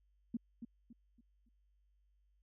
sine tone with echo, 233.1 Hz, A#3, in tune, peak -34 dBFS, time 0.34-0.37 s, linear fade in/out 5 ms, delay 280 ms, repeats 4, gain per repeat -9 dB, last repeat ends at 1.49 s, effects added 50 Hz sine -70 dBFS peak until 2.42 s

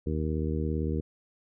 harmonic tone, 77.78 Hz, D#2, in tune, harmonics 1 / 2 / 3 / 4 / 5 / 6, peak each -30 / -33 / -35 / -36 / -37 / -38 dBFS, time 0.06-1.01 s, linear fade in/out 10 ms, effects none

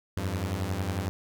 sawtooth beating tone pair, 87.31 / 98.31 Hz, F2 / G2, 0 / +5 cents, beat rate 11 Hz, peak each -28 / -27 dBFS, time 0.17-1.09 s, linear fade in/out 0 ms, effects none

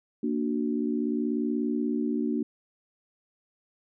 sine chord, Bb augmented, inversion none, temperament equal, 233.1 / 293.7 / 370 Hz, Bb3 / D4 / F#4, 0 / 0 / 0 cents, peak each -28 / -29 / -33 dBFS, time 0.23-2.43 s, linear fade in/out 5 ms, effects none

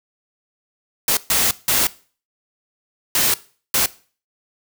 white noise bursts at uneven times, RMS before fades -17 dBFS, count 5, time 1.08-1.17 / 1.3-1.51 / 1.68-1.87 / 3.15-3.34 / 3.74-3.86 s, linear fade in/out 2 ms, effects noise-tail reverb RT60 0.4 s tail -19 dB re dry

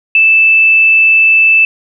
sine tone, 2637 Hz, E7, in tune, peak -4 dBFS, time 0.15-1.65 s, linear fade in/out 2 ms, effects none

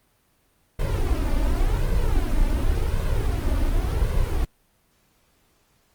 brown noise with flanger, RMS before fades -21 dBFS, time 0.79-4.45 s, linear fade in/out 5 ms, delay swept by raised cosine 1.9 to 3.4 ms, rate 0.9 Hz, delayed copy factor +0.65, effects pink hiss -64 dBFS RMS until 5.94 s + Opus 32 kbps

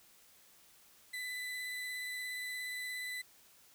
35% pulse tone with vibrato, 1999 Hz, B6, 20 cents sharp, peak -37 dBFS, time 1.13-3.22 s, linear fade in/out 10 ms, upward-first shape sine, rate 17 Hz, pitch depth 12 cents each way, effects white hiss -63 dBFS RMS until 3.74 s

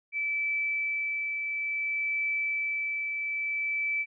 sine tone with tremolo, 2314 Hz, D7, 26 cents flat, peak -26 dBFS, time 0.12-4.06 s, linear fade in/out 50 ms, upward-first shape triangle, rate 0.58 Hz, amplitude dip 35%, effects none

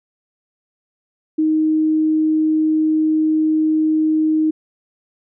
sine tone, 312.4 Hz, D#4, 7 cents sharp, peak -13 dBFS, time 1.38-4.51 s, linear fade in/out 10 ms, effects none

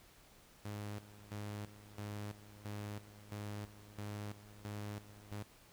sawtooth tone with tremolo, 103.83 Hz, G#2, in tune, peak -38 dBFS, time 0.65-5.43 s, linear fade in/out 5 ms, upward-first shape square, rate 1.5 Hz, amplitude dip 80%, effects pink hiss -63 dBFS RMS until 5.72 s

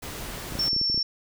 pink noise, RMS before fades -36 dBFS, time 0.02-0.69 s, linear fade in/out 10 ms
clicks, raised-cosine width 3 ms, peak -23 dBFS, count 10, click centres 0.523 / 0.554 / 0.589 / 0.679 / 0.731 / 0.764 / 0.814 / 0.899 / 0.945 / 0.977 s
sine tone, 5430 Hz, F8, 50 cents flat, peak -22 dBFS, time 0.59-1.03 s, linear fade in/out 5 ms
effects none

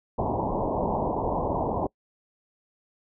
white low-pass noise, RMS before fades -27 dBFS, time 0.18-1.87 s, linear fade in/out 5 ms, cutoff 1000 Hz, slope 96 dB/octave, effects noise-tail reverb RT60 0.1 s tail -25 dB re dry

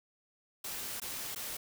white noise with dropouts, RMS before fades -40 dBFS, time 0.64-1.57 s, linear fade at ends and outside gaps 5 ms, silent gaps 1.001-1.017 / 1.349-1.359 s, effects none

